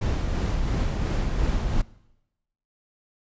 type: noise with tremolo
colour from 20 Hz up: brown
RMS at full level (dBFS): -23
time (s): 0.01-1.82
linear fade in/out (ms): 10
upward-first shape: sine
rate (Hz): 2.9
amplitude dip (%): 30
effects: noise-tail reverb RT60 0.9 s tail -21 dB re dry + resampled to 16000 Hz